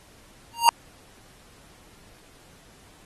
square tone with exponential growth, 933 Hz, A#5, 1 cent sharp, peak -9 dBFS, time 0.53-0.69 s, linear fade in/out 0 ms, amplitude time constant 33 ms, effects pink hiss -54 dBFS RMS until 3.05 s + AAC 32 kbps

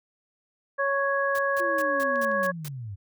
harmonic tone, 554.4 Hz, C#5, in tune, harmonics 1 / 2 / 3, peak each -26 / -28 / -27 dBFS, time 0.78-2.52 s, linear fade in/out 20 ms
white noise bursts, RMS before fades -40 dBFS, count 7, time 1.35-2.682 s, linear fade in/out 0 ms, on 36 ms, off 180 ms
sine linear sweep, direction down, 354 to 92.2 Hz, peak -33 dBFS, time 1.59-2.96 s, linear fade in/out 20 ms
clicks, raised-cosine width 0.2 ms, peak -30 / -34 dBFS, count 2, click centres 2.158 / 2.316 s
effects none

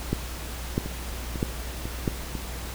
two click trains, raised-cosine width 3 ms, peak -19 / -10 dBFS, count 4 / 4, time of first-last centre 0.86-2.353 / 0.13-2.078 s, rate 2.01 / 1.54 Hz, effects added 60 Hz sine -34 dBFS peak until 2.74 s + pink hiss -38 dBFS RMS until 2.74 s

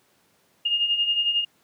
sine beating tone pair, 2827 / 2838 Hz, F7 / F7, +20 / +27 cents, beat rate 11 Hz, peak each -28 / -21 dBFS, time 0.65-1.45 s, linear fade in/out 10 ms, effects pink hiss -63 dBFS RMS until 1.63 s + high-pass 150 Hz 12 dB/octave

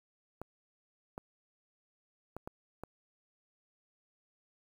clicks, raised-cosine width 1 ms, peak -27 dBFS, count 5, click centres 0.416 / 1.179 / 2.366 / 2.475 / 2.836 s, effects 9-bit

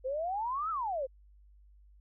sine exponential two-way sweep, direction up then down, 499.4 to 1350 to 499.4 Hz, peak -31 dBFS, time 0.04-1.07 s, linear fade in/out 20 ms, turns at 0.7 s, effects added 50 Hz sine -56 dBFS peak until 2 s

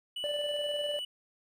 triangle tone, 2957 Hz, F#7, 2 cents flat, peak -33 dBFS, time 0.16-1.05 s, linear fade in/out 5 ms
triangle tone with tremolo, 587 Hz, D5, 1 cent flat, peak -29 dBFS, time 0.24-0.99 s, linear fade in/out 0 ms, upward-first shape square, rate 20 Hz, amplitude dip 40%
effects none

